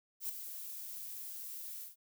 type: noise with ADSR envelope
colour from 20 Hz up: violet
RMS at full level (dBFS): -36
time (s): 0.2-1.96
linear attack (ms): 91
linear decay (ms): 7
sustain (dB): -9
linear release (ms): 150
effects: none